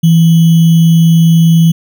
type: tone with sample-and-hold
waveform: sine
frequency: 164.81 Hz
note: E3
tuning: in tune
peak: -3 dBFS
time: 0.03-1.72 s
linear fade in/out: 10 ms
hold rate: 3150 Hz
effects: none